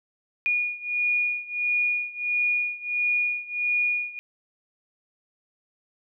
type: beating tone pair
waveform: sine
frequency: 2443 / 2444.5 Hz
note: D#7 / D#7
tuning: -32 / -31 cents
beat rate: 1.5 Hz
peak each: -25 / -27 dBFS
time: 0.46-4.19 s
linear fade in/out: 0 ms
effects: none